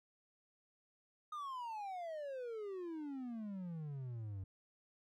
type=exponential sweep; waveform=triangle; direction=down; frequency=1244.5 to 92.5 Hz; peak=-40 dBFS; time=1.32-4.44 s; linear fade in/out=5 ms; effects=none